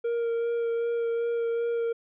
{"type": "tone with vibrato", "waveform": "triangle", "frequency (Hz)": 466.2, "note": "A#4", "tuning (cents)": 0, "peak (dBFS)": -23, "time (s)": [0.04, 1.93], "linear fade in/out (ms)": 10, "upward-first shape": "sine", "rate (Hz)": 2.6, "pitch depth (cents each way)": 13, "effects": ["resampled to 8000 Hz"]}